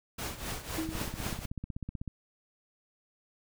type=noise with tremolo; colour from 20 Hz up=pink; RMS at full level=-35 dBFS; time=0.18-1.46 s; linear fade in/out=10 ms; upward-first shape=triangle; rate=3.9 Hz; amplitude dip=80%
type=tone with exponential decay; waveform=sine; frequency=320 Hz; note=D#4; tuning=49 cents sharp; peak=-29 dBFS; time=0.78-1.24 s; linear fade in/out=2 ms; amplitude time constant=100 ms
type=click train; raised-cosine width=5 ms; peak=-25 dBFS; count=20; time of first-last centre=0.89-2.078 s; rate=16 Hz
effects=none